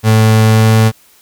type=tone with pitch glide; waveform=35% pulse; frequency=110 to 110.7 Hz; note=A2 to A2; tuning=0 to +11 cents; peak=-4 dBFS; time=0.03-0.92 s; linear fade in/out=50 ms; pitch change=+11 cents; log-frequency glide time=0.46-0.71 s; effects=white hiss -47 dBFS RMS until 1.21 s